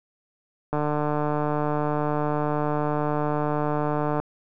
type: click train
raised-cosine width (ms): 1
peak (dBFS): -12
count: 518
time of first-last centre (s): 0.73-4.2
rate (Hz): 149
effects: none